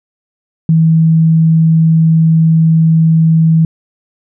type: tone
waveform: sine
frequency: 161.7 Hz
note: E3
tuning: 33 cents flat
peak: -5 dBFS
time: 0.69-3.65 s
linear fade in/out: 2 ms
effects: none